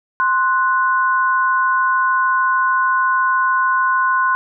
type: tone pair together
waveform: sine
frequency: 1046.5 / 1480 Hz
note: C6 / F#6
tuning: 0 / 0 cents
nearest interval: tritone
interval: 600 cents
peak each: -15 / -17 dBFS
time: 0.2-4.35 s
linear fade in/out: 0 ms
effects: none